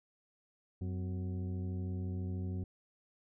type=harmonic tone with a mistuned harmonic; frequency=92.4 Hz; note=F#2; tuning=2 cents flat; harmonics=1 / 2 / 3 / 4 / 5 / 6 / 8; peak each=-36 / -42 / -47 / -50 / -61 / -63 / -65 dBFS; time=0.81-2.64 s; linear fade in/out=5 ms; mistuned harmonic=3; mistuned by=-120 cents; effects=none